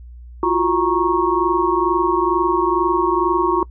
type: tone cluster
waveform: sine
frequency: 342.6 / 364.8 / 938 / 1101 Hz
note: F4 / F#4 / A#5 / C#6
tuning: -33 / -24 / +11 / -12 cents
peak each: -20 dBFS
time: 0.43-3.63 s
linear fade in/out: 2 ms
effects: noise-tail reverb RT60 0.1 s tail -23 dB re dry + added 60 Hz sine -35 dBFS peak until 3.7 s